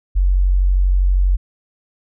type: tone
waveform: sine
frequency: 46.25 Hz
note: F#1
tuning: in tune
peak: -11 dBFS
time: 0.15-1.37 s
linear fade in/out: 20 ms
effects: none